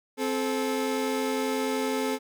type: tone pair together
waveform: 30% pulse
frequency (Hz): 261.8 / 433.4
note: C4 / A4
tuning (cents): +1 / -26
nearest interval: major sixth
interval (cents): 873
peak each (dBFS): -26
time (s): 0.17-2.19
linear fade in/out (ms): 50
effects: none